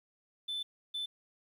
sine tone bursts at uneven times, 3520 Hz, A7, in tune, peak -32 dBFS, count 2, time 0.48-0.63 / 0.94-1.06 s, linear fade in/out 10 ms, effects tanh soft clip ceiling -33 dBFS + 11-bit

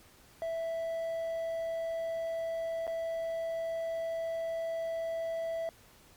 triangle tone with dropouts, 659.3 Hz, E5, in tune, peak -30 dBFS, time 0.42-5.69 s, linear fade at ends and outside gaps 0 ms, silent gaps 2.868-2.877 s, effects pink hiss -59 dBFS RMS until 6.16 s + MP3 96 kbps

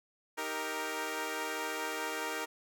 10% pulse chord, Eb major, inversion none, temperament equal with one note detuned, 312.4 / 392 / 466.2 Hz, Eb4 / G4 / Bb4, +7 / 0 / 0 cents, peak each -32 / -33 / -29 dBFS, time 0.37-2.46 s, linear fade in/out 20 ms, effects none

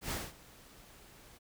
pink noise with ADSR envelope, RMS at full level -36 dBFS, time 0.01-1.39 s, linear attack 100 ms, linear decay 210 ms, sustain -21 dB, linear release 26 ms, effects none

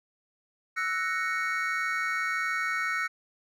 triangle chord, F# dominant seventh, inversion third, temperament equal, 1318.5 / 1480 / 1864.7 / 2217 Hz, E6 / F#6 / A#6 / C#7, 0 / 0 / 0 / 0 cents, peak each -31 dBFS, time 0.76-3.08 s, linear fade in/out 20 ms, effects none

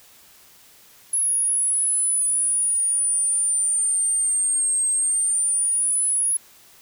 sine linear two-way sweep, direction down then up, 10540 to 8372 to 10540 Hz, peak -17 dBFS, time 1.13-6.37 s, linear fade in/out 5 ms, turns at 4.89 s, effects tanh soft clip ceiling -15 dBFS + white hiss -51 dBFS RMS until 6.81 s

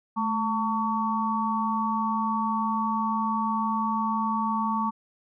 sine tone cluster, 217.1 / 899 / 1125 Hz, A3 / A5 / C#6, -23 / +37 / +25 cents, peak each -28 dBFS, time 0.16-4.91 s, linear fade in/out 20 ms, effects none

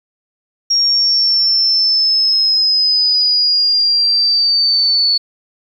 sine linear sweep, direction down, 5588 to 4435 Hz, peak -10 dBFS, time 0.7-5.18 s, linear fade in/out 10 ms, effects 8-bit

